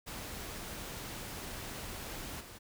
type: noise with level steps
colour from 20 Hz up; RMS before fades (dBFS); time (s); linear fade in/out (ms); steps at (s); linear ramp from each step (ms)
pink; -43 / -50; 0.06-2.59; 20; 2.4; 10
effects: none